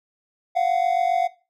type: tone pair together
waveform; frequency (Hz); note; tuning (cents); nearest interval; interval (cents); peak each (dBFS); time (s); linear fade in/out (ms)
triangle; 692.6 / 740; F5 / F#5; -15 / 0; minor second; 115; -19; 0.55-1.28; 20
effects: noise-tail reverb RT60 0.3 s tail -18 dB re dry